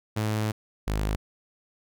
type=tone pair in turn; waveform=sawtooth; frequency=107.7 / 52.02 Hz; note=A2 / G#1; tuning=-37 / +4 cents; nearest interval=octave + minor second; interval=1259 cents; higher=first; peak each=-21 dBFS; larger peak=neither; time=0.16-0.52 / 0.87-1.16 s; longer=first; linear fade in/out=10 ms; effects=none